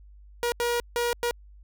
sawtooth tone bursts at uneven times, 477.3 Hz, A#4, 41 cents sharp, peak -20 dBFS, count 4, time 0.43-0.52 / 0.6-0.8 / 0.96-1.13 / 1.23-1.31 s, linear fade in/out 0 ms, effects added 50 Hz sine -47 dBFS peak until 1.63 s

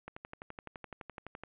click train, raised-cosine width 0.5 ms, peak -28 dBFS, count 17, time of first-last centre 0.08-1.436 s, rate 11.8 Hz, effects resampled to 8000 Hz + 10-bit

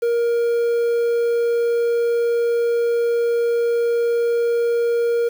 triangle tone with quantisation, 470.2 Hz, A#4, 15 cents sharp, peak -14 dBFS, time 0.02-5.29 s, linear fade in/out 10 ms, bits 7, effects none

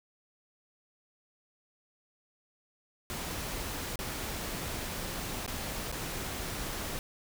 pink noise with dropouts, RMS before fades -37 dBFS, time 3.1-6.99 s, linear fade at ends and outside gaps 0 ms, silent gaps 3.957-3.99 / 5.463-5.478 / 5.916-5.925 s, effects none

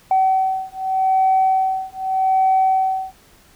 sine beating tone pair, 760 / 760.83 Hz, F#5 / F#5, +46 / +48 cents, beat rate 0.83 Hz, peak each -17 dBFS, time 0.11-3.13 s, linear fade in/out 2 ms, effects tanh soft clip ceiling -8 dBFS + pink hiss -51 dBFS RMS until 3.55 s

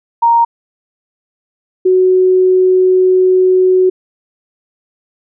sine tone pair in turn, 932.3 / 370.7 Hz, A#5 / F#4, 0 / +3 cents, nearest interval octave + major third, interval 1597 cents, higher first, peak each -6 dBFS, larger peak neither, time 0.22-0.45 / 1.85-3.9 s, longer second, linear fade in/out 10 ms, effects none

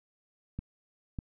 clicks, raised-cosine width 5 ms, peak -23 dBFS, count 2, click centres 0.59 / 1.188 s, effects none

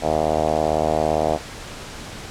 5% pulse tone with low-pass filter, 77.78 Hz, D#2, in tune, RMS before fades -20 dBFS, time 0.01-1.39 s, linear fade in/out 50 ms, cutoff 680 Hz, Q 3.7, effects pink hiss -35 dBFS RMS until 2.3 s + low-pass 8000 Hz 12 dB/octave

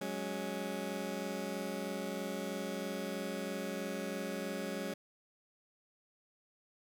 20% pulse chord, F# suspended second, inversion none, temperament just, 185 / 208.1 / 277.5 Hz, F#3 / G#3 / C#4, 0 / +4 / +2 cents, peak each -37 / -36 / -38 dBFS, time 0.01-4.94 s, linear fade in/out 5 ms, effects none

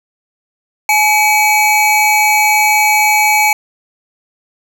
square tone pair together, 850.7 / 2271 Hz, G#5 / C#7, +41 / +41 cents, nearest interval octave + perfect fourth, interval 1700 cents, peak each -12 dBFS, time 0.89-3.53 s, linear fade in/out 2 ms, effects none

